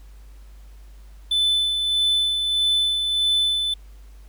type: tone with tremolo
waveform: triangle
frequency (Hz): 3510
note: A7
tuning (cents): -5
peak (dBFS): -15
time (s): 1.31-3.74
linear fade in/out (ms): 5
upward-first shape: sine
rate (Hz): 1.6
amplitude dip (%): 40
effects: added 50 Hz sine -41 dBFS peak until 4.28 s + pink hiss -58 dBFS RMS until 4.28 s